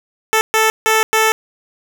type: tone bursts at uneven times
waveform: 10% pulse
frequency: 440 Hz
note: A4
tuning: in tune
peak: -3 dBFS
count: 4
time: 0.33-0.41 / 0.54-0.7 / 0.86-1.03 / 1.13-1.32 s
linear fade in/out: 0 ms
effects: none